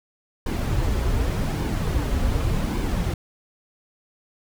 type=noise with flanger; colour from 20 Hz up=brown; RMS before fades=-23 dBFS; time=0.46-3.14 s; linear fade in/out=5 ms; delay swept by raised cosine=1.5 to 6.6 ms; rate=0.86 Hz; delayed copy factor=-0.5; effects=none